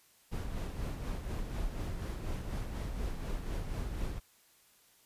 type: noise with tremolo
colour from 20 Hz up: brown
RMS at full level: -35 dBFS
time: 0.31-4.2 s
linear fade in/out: 20 ms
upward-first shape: sine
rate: 4.1 Hz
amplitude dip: 45%
effects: white hiss -65 dBFS RMS until 5.05 s + resampled to 32000 Hz